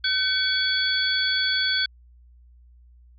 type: tone cluster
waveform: sine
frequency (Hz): 1525 / 2255 / 3382 / 4488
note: G6 / C#7 / G#7 / C#8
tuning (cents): -48 / +29 / +31 / +21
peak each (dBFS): -25 / -34 / -25 / -25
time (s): 0.04-1.86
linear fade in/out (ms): 5
effects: added 60 Hz sine -49 dBFS peak until 3.18 s